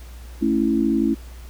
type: chord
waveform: sine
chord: A major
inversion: none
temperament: equal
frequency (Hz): 220 / 277.2 / 329.6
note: A3 / C#4 / E4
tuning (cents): 0 / 0 / 0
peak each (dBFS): -21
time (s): 0.41-1.15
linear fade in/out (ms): 20
effects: added 60 Hz sine -36 dBFS peak until 1.49 s + pink hiss -48 dBFS RMS until 1.49 s